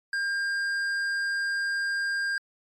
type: tone with tanh clipping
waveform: triangle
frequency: 1603 Hz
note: G6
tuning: 38 cents sharp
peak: -27 dBFS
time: 0.13-2.38 s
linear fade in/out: 2 ms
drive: 13 dB
effects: MP3 96 kbps